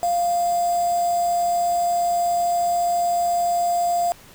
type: tone with quantisation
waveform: sine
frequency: 697 Hz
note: F5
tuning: 4 cents flat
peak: -18 dBFS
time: 0.03-4.12 s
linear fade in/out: 0 ms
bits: 5
effects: pink hiss -47 dBFS RMS until 4.34 s